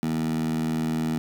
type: tone with high-pass filter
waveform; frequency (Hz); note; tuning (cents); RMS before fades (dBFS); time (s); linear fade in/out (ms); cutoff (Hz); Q
15% pulse; 79.7; D#2; +42; -26; 0.03-1.18; 0; 200; 5.3
effects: none